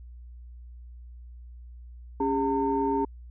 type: tone cluster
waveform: sine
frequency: 277.1 / 404.8 / 908 Hz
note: C#4 / G#4 / A#5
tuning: -1 / -44 / -46 cents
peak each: -27 dBFS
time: 2.2-3.05 s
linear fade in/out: 5 ms
effects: tanh soft clip ceiling -14 dBFS + added 60 Hz sine -42 dBFS peak until 3.3 s